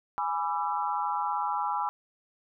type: chord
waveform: sine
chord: E dominant seventh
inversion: first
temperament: equal with one note detuned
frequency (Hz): 830.6 / 987.8 / 1174.7 / 1342.3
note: G#5 / B5 / D6 / E6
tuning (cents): 0 / 0 / 0 / +31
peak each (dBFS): -31 / -31 / -35 / -35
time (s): 0.18-1.89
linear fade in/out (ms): 0
effects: none